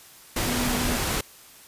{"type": "tone in noise", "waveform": "sine", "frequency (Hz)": 245.3, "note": "B3", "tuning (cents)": -12, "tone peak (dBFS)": -28, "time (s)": [0.45, 0.97], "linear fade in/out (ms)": 5, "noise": "pink", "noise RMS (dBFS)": -26, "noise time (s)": [0.36, 1.21], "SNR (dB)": -5, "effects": ["white hiss -49 dBFS RMS until 1.67 s", "resampled to 32000 Hz"]}